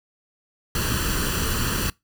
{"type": "noise with comb filter", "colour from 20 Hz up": "pink", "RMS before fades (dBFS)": -24, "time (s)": [0.75, 1.9], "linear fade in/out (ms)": 2, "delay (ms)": 0.68, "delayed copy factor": 0.7, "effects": ["noise-tail reverb RT60 0.2 s tail -24 dB re dry"]}